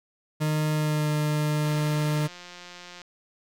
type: tone with pitch glide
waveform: 40% pulse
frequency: 153.4 to 150.76 Hz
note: D#3 to D3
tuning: -24 to +46 cents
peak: -22 dBFS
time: 0.4-2.28 s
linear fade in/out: 20 ms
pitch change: -30 cents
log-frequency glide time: 0.72-1.1 s
type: click train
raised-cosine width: 0.2 ms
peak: -26 dBFS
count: 243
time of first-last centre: 1.65-3.017 s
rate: 177 Hz
effects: none